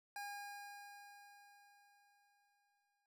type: tone with exponential decay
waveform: 25% pulse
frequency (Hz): 813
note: G#5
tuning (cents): -37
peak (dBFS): -40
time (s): 0.16-3.06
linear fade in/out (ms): 2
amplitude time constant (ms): 630
effects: none